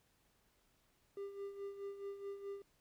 triangle tone with tremolo, 398.5 Hz, G4, 28 cents sharp, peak -39 dBFS, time 1.17-2.62 s, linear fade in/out 2 ms, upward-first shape sine, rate 4.7 Hz, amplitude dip 65%, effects pink hiss -75 dBFS RMS until 2.8 s

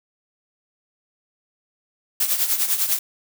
blue noise with tremolo, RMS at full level -18 dBFS, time 2.2-2.99 s, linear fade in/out 5 ms, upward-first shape triangle, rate 10 Hz, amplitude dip 75%, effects none

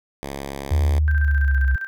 5% pulse tone with vibrato, 69.3 Hz, C#2, in tune, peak -18 dBFS, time 0.23-0.99 s, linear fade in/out 0 ms, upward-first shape sine, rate 14 Hz, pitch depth 9 cents each way
sine linear sweep, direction down, 80.4 to 65.7 Hz, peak -15 dBFS, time 0.71-1.76 s, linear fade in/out 5 ms
sine tone with tremolo, 1568 Hz, G6, in tune, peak -24 dBFS, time 1.08-1.87 s, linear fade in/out 0 ms, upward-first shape square, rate 15 Hz, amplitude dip 60%
effects none

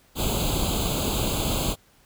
pink noise with comb filter, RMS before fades -25 dBFS, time 0.15-1.76 s, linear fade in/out 50 ms, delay 0.27 ms, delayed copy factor +1, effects pink hiss -59 dBFS RMS until 2.05 s

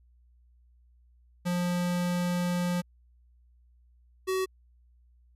square tone pair in turn, 176.8 / 376.7 Hz, F3 / F#4, +22 / +31 cents, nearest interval octave + minor second, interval 1309 cents, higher second, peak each -27 dBFS, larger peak neither, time 1.45-2.82 / 4.27-4.46 s, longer first, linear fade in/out 20 ms, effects added 60 Hz sine -58 dBFS peak until 5.35 s + resampled to 32000 Hz

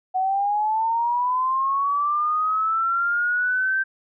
sine linear sweep, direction up, 740 to 1568 Hz, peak -19 dBFS, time 0.14-3.84 s, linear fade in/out 20 ms, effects none

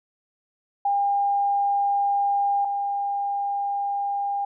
sine tone pair in turn, 804 / 804 Hz, G5 / G5, +44 / +44 cents, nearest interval unison, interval 0 cents, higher neither, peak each -19 / -23 dBFS, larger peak first, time 0.85-2.65 / 2.65-4.45 s, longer neither, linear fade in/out 5 ms, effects none

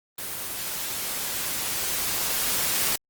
white noise with level ramp, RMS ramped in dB -33 to -24 dBFS, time 0.18-2.96 s, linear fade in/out 5 ms, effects Opus 24 kbps

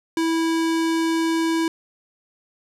square tone with low-pass filter, 327.5 Hz, E4, 11 cents flat, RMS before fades -21 dBFS, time 0.17-1.68 s, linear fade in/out 2 ms, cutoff 9700 Hz, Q 0.69, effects none

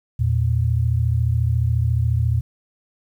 sine tone pair together, 82.59 / 116.8 Hz, E2 / A#2, +4 / +4 cents, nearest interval tritone, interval 600 cents, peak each -20 / -18 dBFS, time 0.19-2.41 s, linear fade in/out 10 ms, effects 9-bit

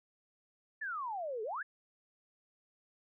sine exponential two-way sweep, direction down then up, 1800 to 415.3 to 1800 Hz, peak -36 dBFS, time 0.81-1.63 s, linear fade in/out 10 ms, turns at 1.43 s, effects none

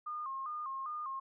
sine tone with vibrato, 1143 Hz, D6, 47 cents flat, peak -37 dBFS, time 0.06-1.2 s, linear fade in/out 10 ms, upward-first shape square, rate 2.5 Hz, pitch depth 110 cents each way, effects none

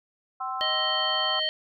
sine chord, C major, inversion second, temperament equal with one note detuned, 765.6 / 1046.5 / 1318.5 Hz, G5 / C6 / E6, -41 / 0 / 0 cents, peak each -33 dBFS, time 0.4-1.4 s, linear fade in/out 10 ms
harmonic tone, 624 Hz, D#5, 5 cents sharp, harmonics 1 / 3 / 5 / 7, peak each -33 / -33 / -26 / -32 dBFS, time 0.61-1.49 s, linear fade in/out 0 ms
effects none

